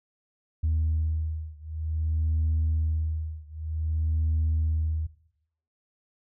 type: beating tone pair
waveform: sine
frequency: 78.7 / 79.23 Hz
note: D#2 / D#2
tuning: +20 / +32 cents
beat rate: 0.53 Hz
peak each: -26 / -27 dBFS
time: 0.63-5.07 s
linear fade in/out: 10 ms
effects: noise-tail reverb RT60 0.7 s tail -17 dB re dry + tanh soft clip ceiling -19 dBFS